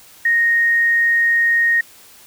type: tone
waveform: sine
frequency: 1862 Hz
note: A#6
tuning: 2 cents flat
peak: -12 dBFS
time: 0.25-1.81 s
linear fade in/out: 5 ms
effects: white hiss -45 dBFS RMS until 2.26 s